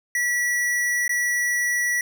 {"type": "tone with dropouts", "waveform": "square", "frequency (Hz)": 1944, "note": "B6", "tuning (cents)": -28, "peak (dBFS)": -21, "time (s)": [0.15, 2.01], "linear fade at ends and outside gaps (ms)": 2, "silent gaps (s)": [1.079, 1.093], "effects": []}